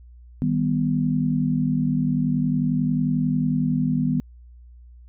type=chord; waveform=sine; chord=Eb augmented; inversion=none; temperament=equal; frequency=155.56 / 196 / 246.9 Hz; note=Eb3 / G3 / B3; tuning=0 / 0 / 0 cents; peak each=-23 / -26 / -22 dBFS; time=0.42-4.2 s; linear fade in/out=0 ms; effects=added 60 Hz sine -43 dBFS peak until 5.08 s